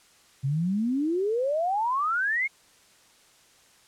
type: exponential sweep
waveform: sine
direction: up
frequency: 129.8 to 2214 Hz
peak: -23 dBFS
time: 0.43-2.48 s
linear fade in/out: 20 ms
effects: white hiss -58 dBFS RMS until 3.87 s + low-pass 9000 Hz 12 dB/octave